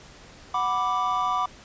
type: chord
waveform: triangle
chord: B minor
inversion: second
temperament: equal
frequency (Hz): 740 / 987.8 / 1174.7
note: F#5 / B5 / D6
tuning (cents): 0 / 0 / 0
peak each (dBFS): -27 / -26 / -23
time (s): 0.54-1.46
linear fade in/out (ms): 5
effects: pink hiss -48 dBFS RMS until 1.64 s + resampled to 16000 Hz